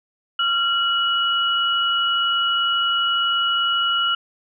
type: tone pair together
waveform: sine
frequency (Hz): 1379 / 2922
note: F6 / F#7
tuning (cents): -22 / -22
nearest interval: octave + minor second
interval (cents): 1300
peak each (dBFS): -20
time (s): 0.39-4.15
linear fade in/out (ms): 5
effects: none